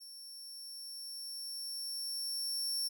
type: tone with level ramp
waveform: sawtooth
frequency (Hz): 5450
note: F8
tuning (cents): -43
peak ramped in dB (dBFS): -46 to -30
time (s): 0-2.89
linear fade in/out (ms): 20
effects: none